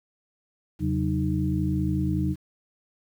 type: tone cluster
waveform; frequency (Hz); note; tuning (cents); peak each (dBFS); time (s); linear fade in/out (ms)
sine; 82.1 / 136.5 / 187.2 / 308.7; E2 / C#3 / F#3 / D#4; -6 / -26 / +20 / -14; -28; 0.79-2.36; 50
effects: 9-bit